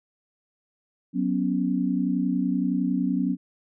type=chord; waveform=sine; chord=F# suspended fourth; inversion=none; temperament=just; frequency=185 / 246.7 / 277.5 Hz; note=F#3 / B3 / C#4; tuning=0 / -2 / +2 cents; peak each=-26 dBFS; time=1.13-3.37 s; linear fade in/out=50 ms; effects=none